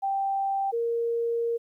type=tone pair in turn; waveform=sine; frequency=784 / 466.2 Hz; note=G5 / A#4; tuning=0 / 0 cents; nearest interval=major sixth; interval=900 cents; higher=first; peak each=-24 dBFS; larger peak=neither; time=0.02-0.72 / 0.72-1.58 s; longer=second; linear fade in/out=20 ms; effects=11-bit